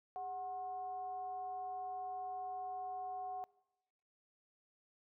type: tone with frequency modulation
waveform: sine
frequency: 740 Hz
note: F#5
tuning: in tune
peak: -40 dBFS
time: 0.16-3.44 s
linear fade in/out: 0 ms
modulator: 335 Hz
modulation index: 0.35
effects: noise-tail reverb RT60 1.0 s tail -23 dB re dry